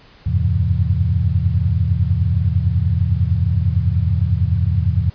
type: tone cluster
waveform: sine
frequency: 83.3 / 94.1 / 103.2 / 129.7 / 167.1 Hz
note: E2 / F#2 / G#2 / C3 / E3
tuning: +19 / +30 / -10 / -15 / +24 cents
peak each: -18 / -21 / -19 / -22 / -25 dBFS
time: 0.26-5.1 s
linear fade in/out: 10 ms
effects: pink hiss -47 dBFS RMS until 5.14 s + resampled to 11025 Hz